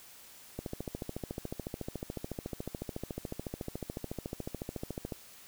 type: click train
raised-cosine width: 2 ms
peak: -23 dBFS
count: 64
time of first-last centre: 0.59-5.122 s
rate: 13.9 Hz
effects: white hiss -54 dBFS RMS until 5.47 s